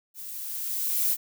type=noise with level ramp; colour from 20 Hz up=violet; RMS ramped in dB=-40 to -23 dBFS; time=0.14-1.17 s; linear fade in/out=50 ms; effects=none